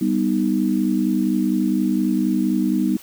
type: chord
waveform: sine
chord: G augmented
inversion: none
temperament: equal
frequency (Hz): 196 / 246.9 / 311.1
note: G3 / B3 / D#4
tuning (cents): 0 / 0 / 0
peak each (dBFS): -21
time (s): 0.01-2.97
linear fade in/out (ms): 5
effects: white hiss -44 dBFS RMS until 3.02 s